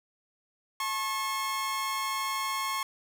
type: tone pair together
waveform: sawtooth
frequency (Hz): 872 / 1084.8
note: A5 / C#6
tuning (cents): -16 / -38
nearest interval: major third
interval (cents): 378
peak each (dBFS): -35 / -26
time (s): 0.8-2.83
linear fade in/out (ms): 2
effects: none